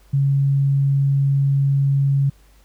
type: tone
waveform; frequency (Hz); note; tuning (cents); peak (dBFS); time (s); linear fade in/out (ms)
sine; 138.59; C#3; 0; -14; 0.13-2.3; 10
effects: added 50 Hz sine -49 dBFS peak until 2.64 s + pink hiss -57 dBFS RMS until 2.64 s